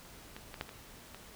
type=clicks; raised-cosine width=0.3 ms; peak=-28 / -27 / -19 / -30 / -30 dBFS; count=5; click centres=0.365 / 0.542 / 0.611 / 0.692 / 1.146 s; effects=pink hiss -53 dBFS RMS until 1.35 s